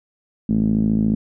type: tone with low-pass filter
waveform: 5% pulse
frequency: 54.1 Hz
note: A1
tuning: 29 cents flat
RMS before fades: -18 dBFS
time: 0.49-1.15 s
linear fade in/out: 5 ms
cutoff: 220 Hz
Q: 4.9
effects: none